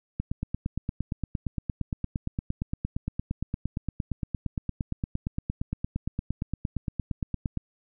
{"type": "click train", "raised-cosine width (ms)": 5, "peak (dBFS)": -16, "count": 65, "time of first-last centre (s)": [0.2, 7.573], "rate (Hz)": 8.68, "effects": []}